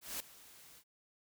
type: noise with ADSR envelope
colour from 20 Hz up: white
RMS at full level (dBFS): -39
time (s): 0.01-0.84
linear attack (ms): 190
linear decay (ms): 4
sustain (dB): -19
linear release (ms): 67
effects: none